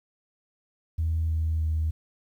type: tone with pitch steps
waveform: sine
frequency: 80.9 / 79.88 / 78.87 Hz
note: E2 / D#2 / D#2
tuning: -32 / +46 / +24 cents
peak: -22 dBFS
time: 0.98-1.91 s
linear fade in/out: 10 ms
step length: 310 ms
effects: tanh soft clip ceiling -19 dBFS + 10-bit